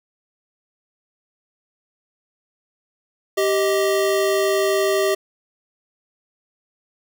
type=tone pair together; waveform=square; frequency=390.9 / 627.5 Hz; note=G4 / D#5; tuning=-5 / +15 cents; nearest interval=minor sixth; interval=820 cents; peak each=-19 / -22 dBFS; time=3.37-5.15 s; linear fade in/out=10 ms; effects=none